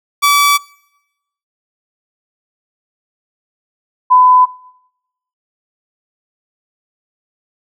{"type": "tone pair in turn", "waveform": ["sawtooth", "sine"], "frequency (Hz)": [1150, 1005.2], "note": ["D6", "B5"], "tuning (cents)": [-37, 30], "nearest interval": "major second", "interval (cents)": 233, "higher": "first", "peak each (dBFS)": -4, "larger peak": "neither", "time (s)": [[0.22, 0.58], [4.1, 4.46]], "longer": "neither", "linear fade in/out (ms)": 20, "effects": ["noise-tail reverb RT60 0.9 s tail -25 dB re dry"]}